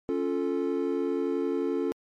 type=chord; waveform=triangle; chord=Db augmented; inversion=none; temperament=equal; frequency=277.2 / 349.2 / 440 Hz; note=Db4 / F4 / A4; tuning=0 / 0 / 0 cents; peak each=-28 dBFS; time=0.09-1.92 s; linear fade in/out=0 ms; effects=MP3 64 kbps